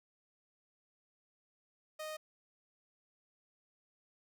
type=tone; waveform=sawtooth; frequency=620 Hz; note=D#5; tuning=6 cents flat; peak=-37 dBFS; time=1.99-2.17 s; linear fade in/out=10 ms; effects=none